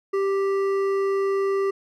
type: tone with hard clipping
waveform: triangle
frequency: 392 Hz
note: G4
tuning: in tune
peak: -22 dBFS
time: 0.13-1.71 s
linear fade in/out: 10 ms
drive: 13 dB
effects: none